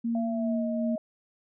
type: tone with tremolo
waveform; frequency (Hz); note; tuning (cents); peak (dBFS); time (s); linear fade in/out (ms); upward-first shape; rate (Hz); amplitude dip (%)
sine; 232; A#3; -8; -25; 0.04-0.96; 10; sine; 2.6; 30
type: tone with pitch glide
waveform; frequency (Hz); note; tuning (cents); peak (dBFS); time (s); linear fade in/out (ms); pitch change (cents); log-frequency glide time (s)
sine; 677 to 628; E5 to D#5; +46 to +16; -32; 0.15-0.98; 2; -130; 0.28-0.64
effects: none